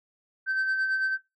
sine tone with tremolo, 1547 Hz, G6, 23 cents flat, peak -20 dBFS, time 0.46-1.18 s, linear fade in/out 50 ms, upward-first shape sine, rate 9 Hz, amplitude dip 50%, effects noise-tail reverb RT60 0.2 s tail -17 dB re dry + tanh soft clip ceiling -22 dBFS

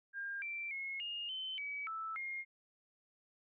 sine tone with pitch steps, 1606 / 2347 / 2170 / 2840 / 3066 / 2279 / 1316 / 2133 Hz, G6 / D7 / C#7 / F7 / G7 / C#7 / E6 / C7, +41 / -2 / -37 / +28 / -39 / +47 / -3 / +33 cents, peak -39 dBFS, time 0.13-2.45 s, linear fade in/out 50 ms, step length 290 ms, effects none

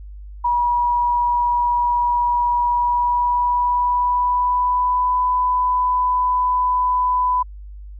sine tone with pitch glide, 966 to 998.3 Hz, B5 to B5, -39 to +18 cents, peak -15 dBFS, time 0.44-7.43 s, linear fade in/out 10 ms, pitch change +57 cents, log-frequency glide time 2.66-5.2 s, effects added 50 Hz sine -33 dBFS peak until 7.99 s

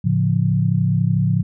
sine chord, A augmented, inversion none, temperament equal with one note detuned, 110 / 140.85 / 174.61 Hz, A2 / C#3 / E#3, 0 / +28 / 0 cents, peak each -19 dBFS, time 0.04-1.43 s, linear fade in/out 10 ms, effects none

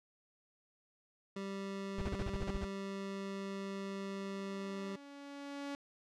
25% pulse tone, 196 Hz, G3, in tune, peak -36 dBFS, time 1.36-4.96 s, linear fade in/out 5 ms
brown noise bursts, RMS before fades -37 dBFS, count 10, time 1.98-2.649 s, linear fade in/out 5 ms, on 39 ms, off 31 ms
sawtooth tone with exponential growth, 282.5 Hz, C#4, 33 cents sharp, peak -35 dBFS, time 3.45-5.75 s, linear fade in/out 1 ms, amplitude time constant 500 ms
effects low-pass 6000 Hz 12 dB/octave

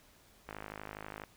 click train, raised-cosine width 0.5 ms, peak -27 dBFS, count 40, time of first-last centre 0.49-1.237 s, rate 52.2 Hz, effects pink hiss -63 dBFS RMS until 1.36 s

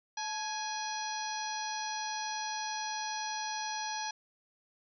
harmonic tone with a mistuned harmonic, 830.6 Hz, G#5, in tune, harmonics 1 / 2 / 3 / 4 / 5 / 6 / 7, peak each -37 / -43 / -47 / -47 / -44 / -47 / -42 dBFS, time 0.17-4.11 s, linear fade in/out 5 ms, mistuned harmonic 1, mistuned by +70 cents, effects none

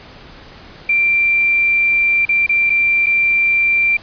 sine tone with dropouts, 2360 Hz, D7, 8 cents sharp, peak -11 dBFS, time 0.89-3.97 s, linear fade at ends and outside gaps 5 ms, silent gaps 2.253-2.29 / 2.464-2.492 / 2.697-2.701 / 3.061-3.066 s, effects pink hiss -39 dBFS RMS until 4.02 s + resampled to 11025 Hz

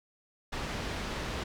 pink low-pass noise, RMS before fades -36 dBFS, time 0.52-1.44 s, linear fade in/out 10 ms, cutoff 4500 Hz, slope 12 dB/octave, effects none

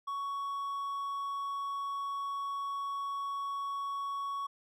triangle tone, 1116 Hz, C#6, 11 cents sharp, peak -32 dBFS, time 0.07-4.47 s, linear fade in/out 10 ms, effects none

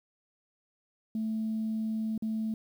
sine tone with dropouts, 220 Hz, A3, in tune, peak -28 dBFS, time 1.15-2.54 s, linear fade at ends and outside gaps 2 ms, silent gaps 2.178-2.223 s, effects tanh soft clip ceiling -25 dBFS + 10-bit

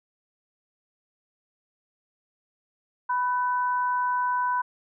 sine tone pair together, 990 / 1509.1 Hz, B5 / F#6, +4 / +34 cents, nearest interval perfect fifth, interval 730 cents, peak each -23 / -31 dBFS, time 3.09-4.62 s, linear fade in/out 10 ms, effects none

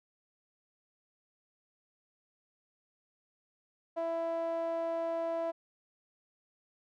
sawtooth tone with band-pass filter, 331.7 Hz, E4, 11 cents sharp, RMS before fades -34 dBFS, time 3.96-5.52 s, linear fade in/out 20 ms, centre 710 Hz, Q 4.6, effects none

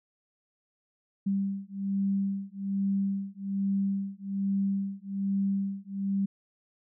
sine beating tone pair, 196 / 197.2 Hz, G3 / G3, 0 / +11 cents, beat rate 1.2 Hz, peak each -30 dBFS, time 1.26-6.26 s, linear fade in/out 10 ms, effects none

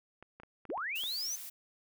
clicks, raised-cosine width 0.5 ms, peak -35 dBFS, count 7, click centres 0.226 / 0.4 / 0.434 / 0.653 / 0.702 / 0.777 / 1.037 s
sine linear sweep, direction up, 207.7 to 6310 Hz, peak -34 dBFS, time 0.69-1.36 s, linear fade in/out 10 ms
blue noise, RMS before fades -45 dBFS, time 0.95-1.5 s, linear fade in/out 10 ms
effects none

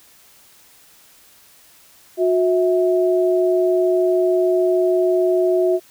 sine tone pair together, 363.2 / 650 Hz, F#4 / E5, -32 / -24 cents, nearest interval minor seventh, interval 1008 cents, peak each -15 / -19 dBFS, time 2.17-5.8 s, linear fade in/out 50 ms, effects white hiss -50 dBFS RMS until 5.9 s

